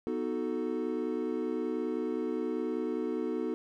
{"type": "chord", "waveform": "triangle", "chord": "B dominant seventh", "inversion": "none", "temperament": "equal with one note detuned", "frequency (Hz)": [245.9, 311.1, 370, 440], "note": ["B3", "D#4", "F#4", "A4"], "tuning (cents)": [-7, 0, 0, 0], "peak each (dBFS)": -34, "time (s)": [0.07, 3.54], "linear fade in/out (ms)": 0, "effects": []}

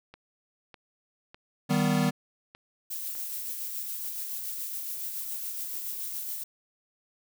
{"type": "click train", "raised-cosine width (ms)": 0.3, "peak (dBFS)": -31, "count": 6, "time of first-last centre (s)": [0.14, 3.152], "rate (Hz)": 1.66}
{"type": "chord", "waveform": "square", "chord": "Eb augmented", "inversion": "none", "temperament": "equal with one note detuned", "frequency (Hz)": [155.56, 193.97, 246.9], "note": ["Eb3", "G3", "B3"], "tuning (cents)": [0, -18, 0], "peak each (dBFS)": -28, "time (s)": [1.69, 2.11], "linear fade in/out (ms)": 20}
{"type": "noise with tremolo", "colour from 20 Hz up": "violet", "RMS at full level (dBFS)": -34, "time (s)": [2.9, 6.44], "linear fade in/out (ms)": 10, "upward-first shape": "sine", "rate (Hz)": 7.1, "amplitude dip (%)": 30}
{"effects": []}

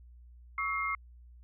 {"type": "tone cluster", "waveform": "sine", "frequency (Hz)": [1119, 1299, 2124], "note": ["C#6", "E6", "C7"], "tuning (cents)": [16, -26, 25], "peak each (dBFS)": [-35, -36, -33], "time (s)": [0.58, 0.95], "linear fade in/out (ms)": 2, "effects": ["added 60 Hz sine -51 dBFS peak until 1.43 s"]}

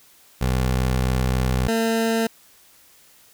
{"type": "tone pair in turn", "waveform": "20% pulse", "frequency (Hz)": [63.7, 226.2], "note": ["C2", "A3"], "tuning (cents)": [-46, 48], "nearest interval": "octave + minor seventh", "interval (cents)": 2194, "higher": "second", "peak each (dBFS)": -14, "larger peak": "neither", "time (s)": [[0.41, 1.68], [1.68, 2.27]], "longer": "first", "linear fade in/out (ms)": 5, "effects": ["white hiss -53 dBFS RMS until 3.33 s"]}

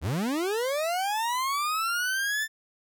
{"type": "linear sweep", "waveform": "40% pulse", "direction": "up", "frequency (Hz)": [61.74, 1782], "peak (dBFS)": -25, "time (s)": [0.01, 2.48], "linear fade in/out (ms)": 50, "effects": []}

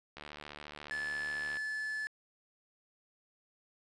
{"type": "click train", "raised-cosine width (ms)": 0.3, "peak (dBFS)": -29, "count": 105, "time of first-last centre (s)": [0.17, 1.57], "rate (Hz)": 74.3}
{"type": "tone", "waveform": "triangle", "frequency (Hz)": 1732, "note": "A6", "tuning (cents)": -28, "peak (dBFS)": -33, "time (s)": [0.91, 2.07], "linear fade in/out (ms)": 0}
{"effects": ["resampled to 22050 Hz", "9-bit"]}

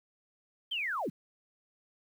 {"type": "linear sweep", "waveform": "sine", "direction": "down", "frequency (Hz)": [3216, 116.54], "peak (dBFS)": -31, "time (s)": [0.71, 1.1], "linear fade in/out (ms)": 10, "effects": ["10-bit"]}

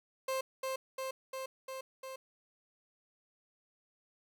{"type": "tone with echo", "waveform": "30% pulse", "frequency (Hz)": 527, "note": "C5", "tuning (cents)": 12, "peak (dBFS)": -30, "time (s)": [0.28, 0.41], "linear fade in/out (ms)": 5, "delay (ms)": 350, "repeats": 5, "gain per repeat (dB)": -2, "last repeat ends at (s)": 2.16, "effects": []}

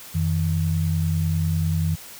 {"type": "tone pair together", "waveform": "sine", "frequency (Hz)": [88.93, 159.1], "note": ["F2", "D#3"], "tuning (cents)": [32, 39], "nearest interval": "minor seventh", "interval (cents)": 1007, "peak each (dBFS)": -22, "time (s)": [0.14, 1.96], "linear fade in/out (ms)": 20, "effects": ["white hiss -41 dBFS RMS until 2.19 s"]}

